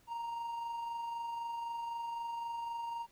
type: tone with amplitude modulation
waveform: triangle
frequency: 932.3 Hz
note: A#5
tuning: in tune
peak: -34 dBFS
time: 0.07-3.07 s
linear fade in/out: 50 ms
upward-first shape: sine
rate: 23.9 Hz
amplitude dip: 30%
effects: pink hiss -68 dBFS RMS until 3.11 s